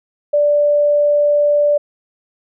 sine tone, 586 Hz, D5, 4 cents flat, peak -10 dBFS, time 0.33-1.78 s, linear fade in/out 10 ms, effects none

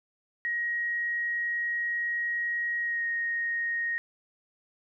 sine tone with pitch glide, 1891 to 1866 Hz, A#6 to A#6, +24 to +1 cents, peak -27 dBFS, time 0.45-3.98 s, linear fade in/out 0 ms, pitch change -23 cents, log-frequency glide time 2.82-3.05 s, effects none

